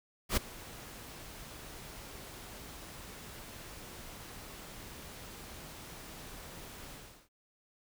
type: noise with ADSR envelope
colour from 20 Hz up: pink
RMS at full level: -28 dBFS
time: 0.29-7.29 s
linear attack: 81 ms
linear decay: 8 ms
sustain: -20 dB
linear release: 370 ms
effects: none